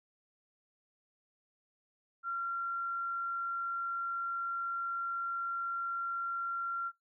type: tone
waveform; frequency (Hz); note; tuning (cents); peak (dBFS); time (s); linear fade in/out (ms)
sine; 1374; F6; -29; -33; 2.23-6.92; 50
effects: noise-tail reverb RT60 0.2 s tail -26 dB re dry